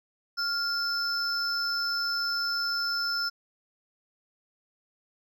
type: tone pair together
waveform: triangle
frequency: 1396.9 / 5274 Hz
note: F6 / E8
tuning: 0 / 0 cents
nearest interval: octave + major seventh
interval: 2300 cents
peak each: -28 dBFS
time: 0.37-3.3 s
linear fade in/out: 20 ms
effects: none